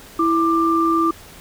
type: tone pair together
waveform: sine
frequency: 329.6 / 1185.8 Hz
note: E4 / D6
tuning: 0 / +16 cents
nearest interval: octave + minor seventh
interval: 2216 cents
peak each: -17 dBFS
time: 0.19-1.11 s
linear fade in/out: 5 ms
effects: pink hiss -42 dBFS RMS until 1.4 s